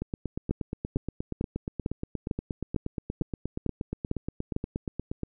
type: two click trains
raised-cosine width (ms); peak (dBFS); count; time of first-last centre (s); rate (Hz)
3; -14 / -18; 10 / 45; 0.51-4.564 / 0.02-5.233; 2.22 / 8.44
effects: none